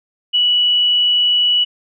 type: tone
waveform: sine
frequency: 2944 Hz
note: F#7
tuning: 9 cents flat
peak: -11 dBFS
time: 0.33-1.65 s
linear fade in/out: 20 ms
effects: none